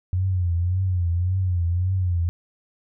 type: tone with vibrato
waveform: sine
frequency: 89.8 Hz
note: F2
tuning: 49 cents sharp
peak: -19 dBFS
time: 0.13-2.29 s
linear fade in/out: 0 ms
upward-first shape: triangle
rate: 1.8 Hz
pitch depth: 110 cents each way
effects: none